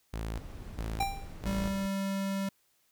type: tone bursts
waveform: sawtooth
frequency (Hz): 55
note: A1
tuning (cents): 0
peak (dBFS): -30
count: 3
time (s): 0.13-1.69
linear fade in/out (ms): 10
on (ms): 260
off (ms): 390
type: noise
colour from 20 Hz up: brown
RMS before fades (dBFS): -43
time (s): 0.35-1.87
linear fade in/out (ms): 5
type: tone with exponential decay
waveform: square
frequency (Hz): 790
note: G5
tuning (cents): +13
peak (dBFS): -26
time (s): 1-1.35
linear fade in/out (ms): 5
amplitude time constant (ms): 75
type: tone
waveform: square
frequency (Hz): 195.3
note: G3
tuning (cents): -6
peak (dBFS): -31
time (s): 1.46-2.49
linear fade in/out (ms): 5
effects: white hiss -71 dBFS RMS until 2.91 s

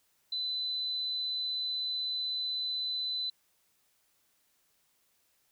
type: tone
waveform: sine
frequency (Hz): 4012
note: B7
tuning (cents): +26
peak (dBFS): -31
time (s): 0.32-3.3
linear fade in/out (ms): 5
effects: white hiss -72 dBFS RMS until 5.51 s

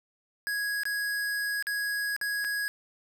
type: tone with dropouts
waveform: square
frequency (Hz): 1661.2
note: G#6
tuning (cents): 0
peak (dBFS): -29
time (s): 0.47-2.68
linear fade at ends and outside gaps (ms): 0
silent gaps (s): 0.834-0.854 / 1.625-1.669 / 2.164-2.213 / 2.443-2.447
effects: none

